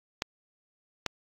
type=clicks; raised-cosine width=0.2 ms; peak=-11 dBFS; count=2; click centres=0.221 / 1.063 s; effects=AAC 64 kbps